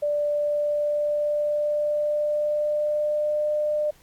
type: tone with pitch glide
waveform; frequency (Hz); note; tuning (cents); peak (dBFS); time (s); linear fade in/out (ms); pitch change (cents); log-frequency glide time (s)
sine; 588 to 600.4; D5 to D5; +2 to +38; -21; 0.02-3.91; 10; +36; 0.16-3.51
effects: pink hiss -57 dBFS RMS until 4.02 s + AAC 64 kbps